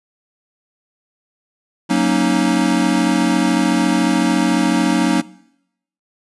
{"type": "chord", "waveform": "square", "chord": "D# minor seventh", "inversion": "first", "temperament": "equal", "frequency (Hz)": [185, 233.1, 277.2, 311.1], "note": ["F#3", "A#3", "C#4", "D#4"], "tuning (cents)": [0, 0, 0, 0], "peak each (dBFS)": -20, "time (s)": [1.89, 5.22], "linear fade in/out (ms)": 20, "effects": ["noise-tail reverb RT60 0.8 s tail -21 dB re dry", "resampled to 24000 Hz"]}